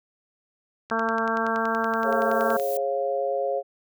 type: click train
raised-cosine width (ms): 0.2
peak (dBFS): -21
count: 19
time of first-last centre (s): 0.9-2.598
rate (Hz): 10.6
type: harmonic tone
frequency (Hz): 225.7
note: A3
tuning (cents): +44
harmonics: 1 / 2 / 3 / 4 / 5 / 6 / 7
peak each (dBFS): -30 / -30 / -30 / -30 / -30 / -30 / -30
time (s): 0.91-2.57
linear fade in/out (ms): 5
type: noise with exponential growth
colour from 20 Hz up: violet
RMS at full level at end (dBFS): -35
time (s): 1.16-2.77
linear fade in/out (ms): 1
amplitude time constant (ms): 350
type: chord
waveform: sine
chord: Db major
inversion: second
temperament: equal with one note detuned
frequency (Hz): 415.3 / 545.5 / 698.5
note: Ab4 / Db5 / F5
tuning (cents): 0 / -28 / 0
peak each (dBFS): -30 / -25 / -29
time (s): 2.03-3.63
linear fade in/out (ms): 50
effects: none